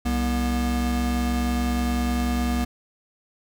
square tone pair together, 64.84 / 241 Hz, C2 / B3, -15 / -42 cents, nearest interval octave + major seventh, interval 2273 cents, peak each -25 dBFS, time 0.05-2.65 s, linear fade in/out 10 ms, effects none

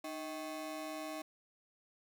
30% pulse ring-modulated tone, 470 Hz, A#4, 14 cents sharp, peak -35 dBFS, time 0.04-1.22 s, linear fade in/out 5 ms, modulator 163 Hz, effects none

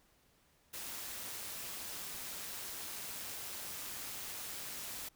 white noise with amplitude modulation, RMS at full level -42 dBFS, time 0.73-5.09 s, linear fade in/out 10 ms, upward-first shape sine, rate 198 Hz, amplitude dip 45%, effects pink hiss -70 dBFS RMS until 5.15 s

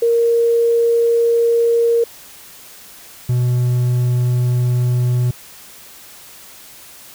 sine / triangle tone pair in turn, 466.2 / 123.48 Hz, A#4 / B2, 0 / 0 cents, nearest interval octave + major seventh, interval 2300 cents, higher first, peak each -11 dBFS, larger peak neither, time 0.02-2.04 / 3.29-5.31 s, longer neither, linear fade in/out 5 ms, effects white hiss -40 dBFS RMS until 7.14 s

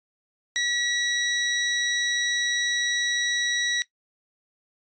15% pulse tone, 1929 Hz, B6, 41 cents flat, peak -16 dBFS, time 0.56-3.82 s, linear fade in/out 0 ms, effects noise-tail reverb RT60 0.1 s tail -18 dB re dry + resampled to 16000 Hz

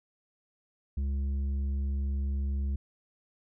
triangle tone with tanh clipping, 69 Hz, C#2, 7 cents flat, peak -29 dBFS, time 0.97-2.76 s, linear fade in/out 5 ms, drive 11 dB, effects none

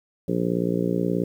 harmonic tone, 58.6 Hz, A#1, 10 cents sharp, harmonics 2 / 3 / 4 / 5 / 6 / 7 / 8 / 9, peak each -34 / -25 / -32 / -28 / -31 / -28 / -32 / -33 dBFS, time 0.28-1.24 s, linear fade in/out 5 ms, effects 9-bit

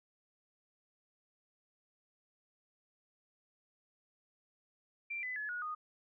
sine tone with pitch steps, 2359 / 2007 / 1707.1 / 1452.1 / 1235.3 Hz, D7 / B6 / G#6 / F#6 / D#6, +7 / +27 / +47 / -33 / -13 cents, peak -37 dBFS, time 5.1-5.75 s, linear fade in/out 10 ms, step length 130 ms, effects none

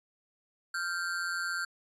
square ring-modulated tone, 1480 Hz, F#6, in tune, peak -29 dBFS, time 0.74-1.65 s, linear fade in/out 5 ms, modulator 88.3 Hz, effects resampled to 22050 Hz

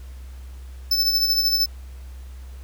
square tone with tremolo, 5274 Hz, E8, in tune, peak -16 dBFS, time 0.91-1.66 s, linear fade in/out 5 ms, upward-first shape sine, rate 13 Hz, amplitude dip 50%, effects added 64 Hz sine -35 dBFS peak until 2.63 s + pink hiss -53 dBFS RMS until 2.63 s

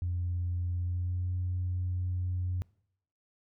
sine tone with pitch glide, 88.2 to 90.42 Hz, F2 to F#2, +18 to -39 cents, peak -28 dBFS, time 0.02-2.62 s, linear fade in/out 0 ms, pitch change +43 cents, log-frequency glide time 0.76-1.34 s, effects noise-tail reverb RT60 0.7 s tail -24 dB re dry + tanh soft clip ceiling -25 dBFS

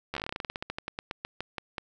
slowing click train, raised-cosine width 0.3 ms, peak -17 dBFS, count 25, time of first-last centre 0.14-1.782 s, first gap 12 ms, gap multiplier 1.13, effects none

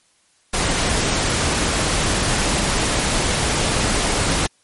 pink noise, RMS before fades -19 dBFS, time 0.53-4.47 s, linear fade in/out 10 ms, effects white hiss -59 dBFS RMS until 4.63 s + MP3 48 kbps

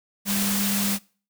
sine tone in noise, 200.2 Hz, G3, 37 cents sharp, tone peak -25 dBFS, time 0.25-0.99 s, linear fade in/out 50 ms, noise white, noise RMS -26 dBFS, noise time 0.25-0.99 s, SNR -2 dB, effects noise-tail reverb RT60 0.4 s tail -23 dB re dry

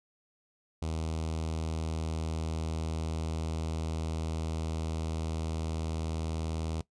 sawtooth tone with notch filter, 80.1 Hz, E2, 49 cents flat, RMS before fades -34 dBFS, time 0.82-6.81 s, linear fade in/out 0 ms, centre 1700 Hz, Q 1.2, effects noise-tail reverb RT60 0.1 s tail -19 dB re dry + resampled to 22050 Hz

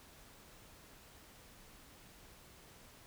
silence, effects pink hiss -59 dBFS RMS until 3.06 s

